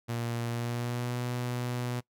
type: tone with pitch glide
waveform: sawtooth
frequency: 117.9 to 122.69 Hz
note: A#2 to B2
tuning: +20 to -11 cents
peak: -27 dBFS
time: 0.08-2.01 s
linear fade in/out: 20 ms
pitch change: +69 cents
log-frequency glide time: 0.48-1.17 s
effects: noise-tail reverb RT60 0.1 s tail -21 dB re dry